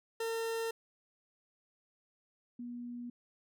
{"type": "tone pair in turn", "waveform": ["40% pulse", "sine"], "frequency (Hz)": [454.6, 241.5], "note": ["A#4", "B3"], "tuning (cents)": [-43, -39], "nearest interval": "major seventh", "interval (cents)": 1096, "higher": "first", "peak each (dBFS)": [-33, -40], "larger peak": "first", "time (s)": [[0.2, 0.71], [2.59, 3.1]], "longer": "neither", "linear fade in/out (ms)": 5, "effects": []}